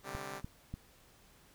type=chord; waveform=5% pulse; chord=C suspended second; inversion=none; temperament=just; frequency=130.81 / 147.16 / 196.22 Hz; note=C3 / D3 / G3; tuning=0 / +4 / +2 cents; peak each=-36 dBFS; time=0.03-0.42 s; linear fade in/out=50 ms
type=click train; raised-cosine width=5 ms; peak=-28 dBFS; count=3; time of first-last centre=0.15-0.74 s; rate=3.39 Hz
effects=pink hiss -63 dBFS RMS until 1.54 s